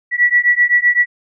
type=beating tone pair; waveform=sine; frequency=1941 / 1948.8 Hz; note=B6 / B6; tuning=-31 / -24 cents; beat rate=7.8 Hz; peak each=-13 dBFS; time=0.11-1.06 s; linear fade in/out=50 ms; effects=none